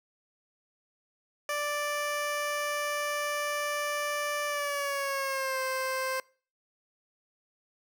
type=tone with pitch glide; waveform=15% pulse; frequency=587.3 to 523.2 Hz; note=D5 to C5; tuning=0 to 0 cents; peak=-23 dBFS; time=1.49-6.2 s; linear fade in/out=2 ms; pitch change=-200 cents; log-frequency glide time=4.47-5.61 s; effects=noise-tail reverb RT60 0.4 s tail -24 dB re dry